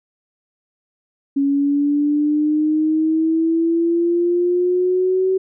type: exponential sweep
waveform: sine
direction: up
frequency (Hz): 277.2 to 379.5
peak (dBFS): -14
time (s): 1.36-5.38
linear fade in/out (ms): 10
effects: none